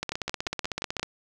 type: two click trains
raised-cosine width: 0.2 ms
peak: -12 / -13 dBFS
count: 17 / 6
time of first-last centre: 0.03-1.03 / 0.12-0.996 s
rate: 16 / 5.71 Hz
effects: none